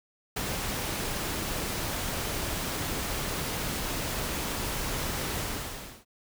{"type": "noise with ADSR envelope", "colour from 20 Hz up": "pink", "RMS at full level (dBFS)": -28, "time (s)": [0.36, 6.05], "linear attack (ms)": 12, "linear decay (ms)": 3, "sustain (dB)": -4, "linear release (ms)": 650, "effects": []}